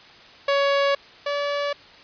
sawtooth tone pair in turn, 560 / 574.1 Hz, C#5 / D5, +18 / -39 cents, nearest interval unison, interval 43 cents, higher second, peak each -14 / -19 dBFS, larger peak first, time 0.48-0.95 / 1.26-1.73 s, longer neither, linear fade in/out 5 ms, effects white hiss -47 dBFS RMS until 2.03 s + resampled to 11025 Hz

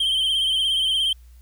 triangle tone with vibrato, 3136 Hz, G7, in tune, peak -17 dBFS, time 0-1.13 s, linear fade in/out 5 ms, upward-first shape sine, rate 17 Hz, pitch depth 54 cents each way, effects added 60 Hz sine -44 dBFS peak until 1.41 s + white hiss -62 dBFS RMS until 1.41 s

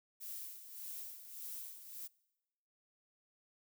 violet noise with tremolo, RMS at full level -45 dBFS, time 0.2-2.08 s, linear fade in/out 20 ms, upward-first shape sine, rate 1.7 Hz, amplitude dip 65%, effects noise-tail reverb RT60 1.0 s tail -24 dB re dry

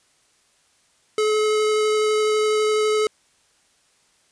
square tone with vibrato, 428.5 Hz, A4, 46 cents flat, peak -18 dBFS, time 1.18-3.07 s, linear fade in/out 2 ms, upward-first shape triangle, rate 12 Hz, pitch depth 9 cents each way, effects white hiss -61 dBFS RMS until 4.31 s + resampled to 22050 Hz

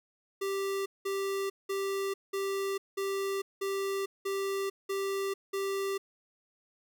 square tone bursts, 392 Hz, G4, in tune, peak -31 dBFS, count 9, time 0.41-5.98 s, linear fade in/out 10 ms, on 450 ms, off 190 ms, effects none

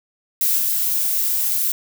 violet noise with level steps, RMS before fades -18 / -20 dBFS, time 0.41-1.72 s, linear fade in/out 2 ms, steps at 0.57 s, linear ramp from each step 20 ms, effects none

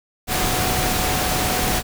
sine tone in noise, 738 Hz, F#5, 5 cents flat, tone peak -27 dBFS, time 0.27-1.83 s, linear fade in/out 50 ms, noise pink, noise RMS -21 dBFS, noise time 0.27-1.83 s, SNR -9 dB, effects none

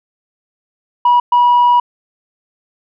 sine tone bursts at uneven times, 970 Hz, B5, 31 cents flat, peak -5 dBFS, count 2, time 1.05-1.2 / 1.32-1.8 s, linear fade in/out 5 ms, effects tanh soft clip ceiling -5 dBFS

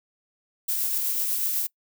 violet noise with tremolo, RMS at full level -25 dBFS, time 0.68-1.67 s, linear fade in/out 10 ms, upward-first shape sine, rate 8.1 Hz, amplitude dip 25%, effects noise-tail reverb RT60 0.1 s tail -24 dB re dry

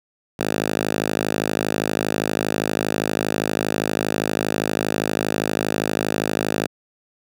5% pulse tone with high-pass filter, 52.5 Hz, G#1, 19 cents sharp, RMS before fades -23 dBFS, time 0.39-6.67 s, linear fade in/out 5 ms, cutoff 160 Hz, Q 0.75, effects none

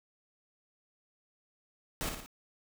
pink noise with echo, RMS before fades -35 dBFS, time 2.01-2.09 s, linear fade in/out 0 ms, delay 57 ms, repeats 3, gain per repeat -5 dB, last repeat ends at 2.261 s, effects none

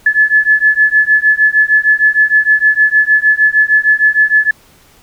sine beating tone pair, 1719 / 1725.5 Hz, A6 / A6, -41 / -34 cents, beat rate 6.5 Hz, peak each -10 dBFS, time 0.06-4.51 s, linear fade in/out 5 ms, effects pink hiss -46 dBFS RMS until 5.02 s

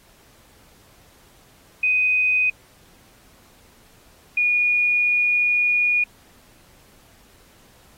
sine tone pair in turn, 2500 / 2446 Hz, D#7 / D#7, +8 / -30 cents, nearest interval unison, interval 38 cents, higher first, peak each -16 dBFS, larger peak neither, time 1.83-2.5 / 4.37-6.04 s, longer second, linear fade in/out 5 ms, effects pink hiss -54 dBFS RMS until 7.97 s + AAC 48 kbps

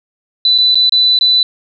sine tone with dropouts, 3989 Hz, B7, 17 cents sharp, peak -7 dBFS, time 0.45-1.43 s, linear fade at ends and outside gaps 2 ms, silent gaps 0.58-0.584 / 0.746-0.754 / 0.895-0.922 / 1.189-1.21 s, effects none

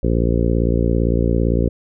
harmonic tone, 57.7 Hz, A#1, 17 cents flat, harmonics 1 / 2 / 3 / 4 / 5 / 6 / 7 / 8 / 9, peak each -18 / -21 / -23 / -24 / -25 / -26 / -26 / -27 / -28 dBFS, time 0.03-1.69 s, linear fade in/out 5 ms, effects none

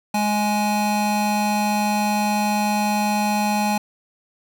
square tone pair together, 208.9 / 835 Hz, G#3 / G#5, +10 / +9 cents, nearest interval 2 octaves, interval 2399 cents, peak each -22 dBFS, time 0.14-3.78 s, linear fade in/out 5 ms, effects none

